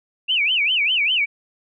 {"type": "tone with vibrato", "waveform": "sine", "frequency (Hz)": 2630, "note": "E7", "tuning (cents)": -5, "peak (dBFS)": -16, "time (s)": [0.28, 1.26], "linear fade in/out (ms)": 20, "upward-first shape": "sine", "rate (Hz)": 5, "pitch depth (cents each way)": 280, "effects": []}